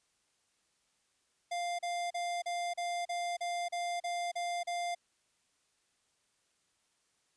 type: tone bursts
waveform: square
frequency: 698.5 Hz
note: F5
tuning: in tune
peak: -34 dBFS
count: 11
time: 1.51-4.95 s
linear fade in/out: 10 ms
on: 280 ms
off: 36 ms
effects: white hiss -75 dBFS RMS until 7.36 s + resampled to 22050 Hz